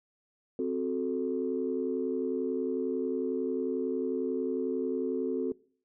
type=chord; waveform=sine; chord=F# diminished; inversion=second; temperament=equal with one note detuned; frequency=261.6 / 368.9 / 440 Hz; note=C4 / F#4 / A4; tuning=0 / -5 / 0 cents; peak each=-32 dBFS; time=0.59-5.52 s; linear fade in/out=2 ms; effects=noise-tail reverb RT60 0.5 s tail -22 dB re dry + tanh soft clip ceiling -19 dBFS